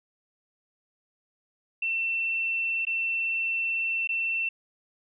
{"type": "tone with dropouts", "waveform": "sine", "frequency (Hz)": 2691, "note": "E7", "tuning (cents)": 35, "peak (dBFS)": -25, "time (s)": [1.82, 4.49], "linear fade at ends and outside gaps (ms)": 5, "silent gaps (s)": [[2.852, 2.868], [4.074, 4.09]], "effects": []}